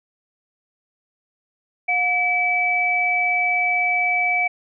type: tone pair together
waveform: sine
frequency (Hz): 720 / 2298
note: F#5 / D7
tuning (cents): -47 / -38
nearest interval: octave + minor sixth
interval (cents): 2009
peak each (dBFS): -23 / -18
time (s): 1.88-4.48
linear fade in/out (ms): 10
effects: none